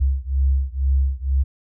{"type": "beating tone pair", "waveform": "sine", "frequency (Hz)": [66.5, 68.6], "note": ["C2", "C#2"], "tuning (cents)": [29, -17], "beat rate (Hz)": 2.1, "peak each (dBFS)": [-19, -20], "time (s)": [0, 1.44], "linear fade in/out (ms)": 20, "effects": []}